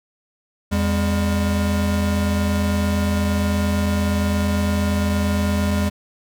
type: tone pair together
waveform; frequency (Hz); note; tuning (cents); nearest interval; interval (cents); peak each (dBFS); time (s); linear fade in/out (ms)
square; 83.6 / 202.1; E2 / G#3; +25 / -47; octave + minor third; 1528; -21; 0.71-5.9; 20
effects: none